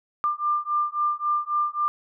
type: beating tone pair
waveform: sine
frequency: 1192 / 1195.7 Hz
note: D6 / D6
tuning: +25 / +31 cents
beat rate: 3.7 Hz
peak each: -25 dBFS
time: 0.24-1.88 s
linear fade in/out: 0 ms
effects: none